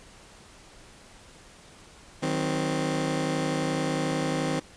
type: chord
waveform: 20% pulse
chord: C diminished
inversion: first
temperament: just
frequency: 156.98 / 188.37 / 261.6 Hz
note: Eb3 / Gb3 / C4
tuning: +16 / +31 / 0 cents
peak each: -24 / -30 / -24 dBFS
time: 2.22-4.6 s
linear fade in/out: 10 ms
effects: pink hiss -51 dBFS RMS until 4.76 s + resampled to 22050 Hz